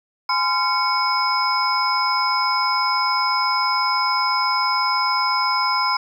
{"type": "tone cluster", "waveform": "sine", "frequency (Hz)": [833, 1026, 1378, 2213, 5100], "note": ["G#5", "C6", "F6", "C#7", "D#8"], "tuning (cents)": [5, -34, -24, -3, 42], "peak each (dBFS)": [-28, -20, -26, -27, -23], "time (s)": [0.29, 5.97], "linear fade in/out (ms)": 5, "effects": ["8-bit"]}